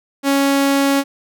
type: tone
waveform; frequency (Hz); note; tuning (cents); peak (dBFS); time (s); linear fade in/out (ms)
sawtooth; 277.2; C#4; 0; -9; 0.23-1.04; 50
effects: none